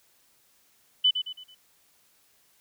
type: tone with echo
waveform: sine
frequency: 3000 Hz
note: F#7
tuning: 23 cents sharp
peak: -17 dBFS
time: 1.04-1.11 s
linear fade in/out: 10 ms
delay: 110 ms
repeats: 4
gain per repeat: -8 dB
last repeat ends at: 1.55 s
effects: white hiss -64 dBFS RMS until 2.6 s